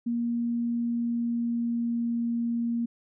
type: tone with pitch glide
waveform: sine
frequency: 235.9 to 234.4 Hz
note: A#3 to A#3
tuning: +21 to +10 cents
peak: -25 dBFS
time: 0.06-2.86 s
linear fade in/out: 10 ms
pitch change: -11 cents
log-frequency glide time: 0.71-2.21 s
effects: none